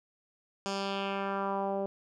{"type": "tone with low-pass filter sweep", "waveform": "10% pulse", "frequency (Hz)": 196.7, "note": "G3", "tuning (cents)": 6, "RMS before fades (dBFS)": -33, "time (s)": [0.66, 1.86], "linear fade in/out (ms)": 0, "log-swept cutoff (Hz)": [6400, 540], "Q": 2, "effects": []}